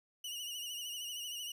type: tone with vibrato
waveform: sawtooth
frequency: 2908 Hz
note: F#7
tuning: 31 cents flat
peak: -37 dBFS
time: 0.24-1.52 s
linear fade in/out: 5 ms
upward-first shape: triangle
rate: 13 Hz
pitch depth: 74 cents each way
effects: none